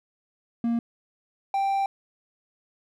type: tone pair in turn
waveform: triangle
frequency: 233.5 / 785.4 Hz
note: A#3 / G5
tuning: +3 / +3 cents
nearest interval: octave + major sixth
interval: 2100 cents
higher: second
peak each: -20 dBFS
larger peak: neither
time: 0.64-0.79 / 1.54-1.86 s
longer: second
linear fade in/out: 2 ms
effects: none